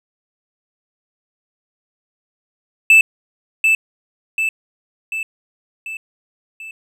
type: tone with echo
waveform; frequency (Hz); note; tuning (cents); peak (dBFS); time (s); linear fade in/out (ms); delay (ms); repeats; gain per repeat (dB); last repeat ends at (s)
triangle; 2637; E7; 0; -4; 2.9-3.01; 2; 740; 5; -5; 6.71
effects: none